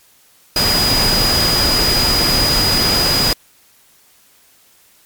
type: tone in noise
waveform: sine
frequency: 4931 Hz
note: D#8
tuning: 16 cents flat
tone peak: -14 dBFS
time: 0.56-3.33 s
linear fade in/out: 2 ms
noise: pink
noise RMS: -17 dBFS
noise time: 0.56-3.33 s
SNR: 0 dB
effects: white hiss -51 dBFS RMS until 5.05 s + MP3 96 kbps